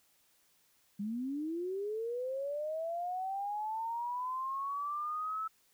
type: linear sweep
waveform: sine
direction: up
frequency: 196 to 1314 Hz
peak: -34 dBFS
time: 0.99-5.48 s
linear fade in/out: 10 ms
effects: white hiss -70 dBFS RMS until 5.73 s